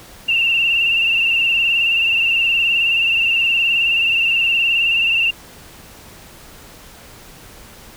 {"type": "tone with vibrato", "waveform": "sine", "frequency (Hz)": 2731, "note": "F7", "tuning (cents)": -39, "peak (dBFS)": -13, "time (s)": [0.28, 5.31], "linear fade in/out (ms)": 10, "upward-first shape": "sine", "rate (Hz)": 19, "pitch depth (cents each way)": 51, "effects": ["pink hiss -41 dBFS RMS until 7.96 s"]}